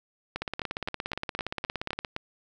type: two click trains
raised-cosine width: 0.3 ms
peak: -15 / -15 dBFS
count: 8 / 29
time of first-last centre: 0.36-2.164 / 0.42-2.048 s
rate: 3.88 / 17.2 Hz
effects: none

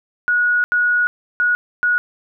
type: tone bursts at uneven times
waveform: sine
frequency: 1456 Hz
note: F#6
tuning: 28 cents flat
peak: -13 dBFS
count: 4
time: 0.28-0.64 / 0.72-1.07 / 1.4-1.55 / 1.83-1.98 s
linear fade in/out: 0 ms
effects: none

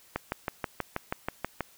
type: click train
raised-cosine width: 0.5 ms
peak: -14 dBFS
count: 10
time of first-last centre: 0.16-1.607 s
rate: 6.22 Hz
effects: white hiss -58 dBFS RMS until 1.77 s

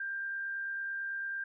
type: tone with amplitude modulation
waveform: sine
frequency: 1589 Hz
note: G6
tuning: 23 cents sharp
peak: -33 dBFS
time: 0-1.44 s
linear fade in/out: 5 ms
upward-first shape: sine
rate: 69 Hz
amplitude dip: 25%
effects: none

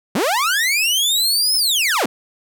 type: linear two-way sweep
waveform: sawtooth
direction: up then down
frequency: 160 to 5274 to 160 Hz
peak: -12 dBFS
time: 0.15-2.06 s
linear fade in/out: 5 ms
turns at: 1.56 s
effects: none

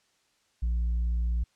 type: tone with tanh clipping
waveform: triangle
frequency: 58.27 Hz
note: A#1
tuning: in tune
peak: -25 dBFS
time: 0.62-1.44 s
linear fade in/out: 10 ms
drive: 7 dB
effects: white hiss -69 dBFS RMS until 1.55 s + low-pass 7000 Hz 12 dB/octave

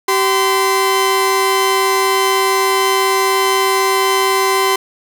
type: tone pair together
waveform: sawtooth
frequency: 385.3 / 1028 Hz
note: G4 / C6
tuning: -30 / -31 cents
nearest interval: octave + perfect fourth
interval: 1699 cents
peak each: -11 dBFS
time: 0.08-4.76 s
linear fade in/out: 5 ms
effects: none

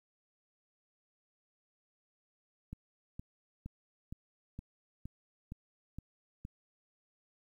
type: click train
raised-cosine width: 5 ms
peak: -30 dBFS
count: 9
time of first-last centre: 2.73-6.451 s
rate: 2.15 Hz
effects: 11-bit

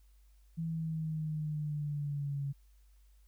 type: exponential sweep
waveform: sine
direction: down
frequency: 164.81 to 138.9 Hz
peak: -33 dBFS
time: 0.57-2.53 s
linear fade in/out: 20 ms
effects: added 50 Hz sine -59 dBFS peak until 3.27 s + white hiss -75 dBFS RMS until 3.27 s

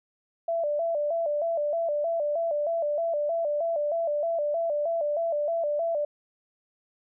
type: tone with vibrato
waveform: sine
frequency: 628 Hz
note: D#5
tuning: 16 cents sharp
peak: -24 dBFS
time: 0.48-6.05 s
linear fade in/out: 5 ms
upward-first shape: square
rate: 3.2 Hz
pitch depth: 110 cents each way
effects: none

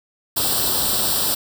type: noise with comb filter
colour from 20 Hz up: white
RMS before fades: -20 dBFS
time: 0.36-1.35 s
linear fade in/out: 10 ms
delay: 0.23 ms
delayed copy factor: +0.8
effects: none

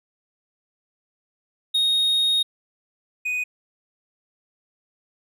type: tone pair in turn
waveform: triangle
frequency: 3729 / 2489 Hz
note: A#7 / D#7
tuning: 0 / 0 cents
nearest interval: perfect fifth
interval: 700 cents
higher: first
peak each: -16 / -21 dBFS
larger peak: first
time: 1.74-2.43 / 3.25-3.44 s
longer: first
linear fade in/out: 10 ms
effects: none

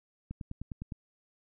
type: click train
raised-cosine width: 5 ms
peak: -26 dBFS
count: 7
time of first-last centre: 0.31-0.922 s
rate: 9.81 Hz
effects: none

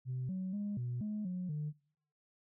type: tone with pitch steps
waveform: sine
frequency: 127.8 / 187 / 205 / 122.3 / 211.3 / 181.5 / 150.3 Hz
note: C3 / F#3 / G#3 / B2 / G#3 / F#3 / D3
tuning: -40 / +19 / -22 / -16 / +30 / -33 / +40 cents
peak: -34 dBFS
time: 0.05-1.73 s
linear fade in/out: 50 ms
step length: 240 ms
effects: noise-tail reverb RT60 0.6 s tail -24 dB re dry + tanh soft clip ceiling -32 dBFS

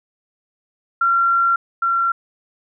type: tone pair in turn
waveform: sine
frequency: 1371 / 1366.1 Hz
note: F6 / F6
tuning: -32 / -39 cents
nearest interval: unison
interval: 7 cents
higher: first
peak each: -13 / -15 dBFS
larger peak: first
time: 1.01-1.56 / 1.82-2.12 s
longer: first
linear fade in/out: 5 ms
effects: none

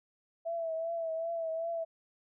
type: tone with vibrato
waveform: sine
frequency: 659.3 Hz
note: E5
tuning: in tune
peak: -32 dBFS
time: 0.45-1.85 s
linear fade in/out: 20 ms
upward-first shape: triangle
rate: 2.6 Hz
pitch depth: 49 cents each way
effects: none

